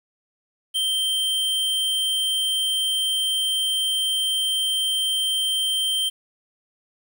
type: tone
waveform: square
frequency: 3136 Hz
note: G7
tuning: in tune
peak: -21 dBFS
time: 0.74-6.1 s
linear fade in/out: 20 ms
effects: 9-bit